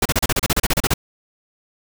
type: noise bursts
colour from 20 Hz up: pink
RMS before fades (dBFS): -17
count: 14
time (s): 0.02-0.939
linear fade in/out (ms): 5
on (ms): 35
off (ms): 33
effects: none